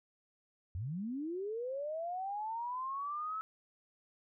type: linear sweep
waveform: sine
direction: up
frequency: 79.6 to 1310 Hz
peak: -36 dBFS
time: 0.75-3.41 s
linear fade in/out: 0 ms
effects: none